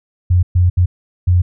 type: tone bursts at uneven times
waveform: sine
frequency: 89.3 Hz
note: F2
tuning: 39 cents sharp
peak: -8 dBFS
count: 4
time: 0.3-0.43 / 0.55-0.7 / 0.77-0.86 / 1.27-1.42 s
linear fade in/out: 10 ms
effects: none